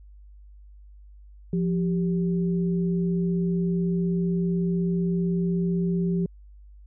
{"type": "tone pair together", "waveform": "sine", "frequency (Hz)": [174.62, 392], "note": ["F3", "G4"], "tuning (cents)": [0, 0], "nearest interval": "octave + major second", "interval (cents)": 1400, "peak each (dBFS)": [-22, -30], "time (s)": [1.53, 6.26], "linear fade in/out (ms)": 2, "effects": ["added 50 Hz sine -45 dBFS peak until 6.86 s"]}